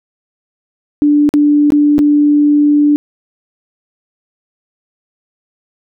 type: tone with dropouts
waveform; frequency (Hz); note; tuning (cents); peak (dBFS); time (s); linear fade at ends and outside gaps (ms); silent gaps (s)
sine; 293.7; D4; 0; -6; 1.02-2.96; 0; 1.291-1.339 / 1.704-1.721 / 1.982-1.99
effects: none